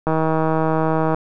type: click train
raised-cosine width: 1 ms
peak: -6 dBFS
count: 172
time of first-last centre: 0.07-1.145 s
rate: 159 Hz
effects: none